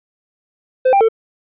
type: tone with pitch steps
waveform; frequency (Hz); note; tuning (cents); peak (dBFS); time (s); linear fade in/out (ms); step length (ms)
triangle; 515 / 791 / 448.2; C5 / G5 / A4; -28 / +15 / +32; -7; 0.85-1.087; 10; 79
effects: resampled to 8000 Hz